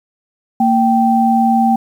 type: tone pair together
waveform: sine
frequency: 230.3 / 780.2 Hz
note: A#3 / G5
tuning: -21 / -8 cents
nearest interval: octave + major sixth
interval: 2113 cents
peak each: -12 dBFS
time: 0.6-1.76 s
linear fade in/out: 5 ms
effects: 7-bit